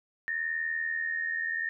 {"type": "tone pair together", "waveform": "sine", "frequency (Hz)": [1760, 1840.5], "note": ["A6", "A#6"], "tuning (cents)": [0, -23], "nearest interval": "minor second", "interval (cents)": 77, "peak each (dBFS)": [-35, -30], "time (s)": [0.28, 1.69], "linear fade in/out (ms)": 0, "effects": []}